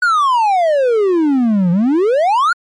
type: exponential two-way sweep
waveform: triangle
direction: down then up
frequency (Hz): 1494 to 168.5 to 1468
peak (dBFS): -8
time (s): 0.02-2.53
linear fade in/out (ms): 5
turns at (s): 1.71
effects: MP3 48 kbps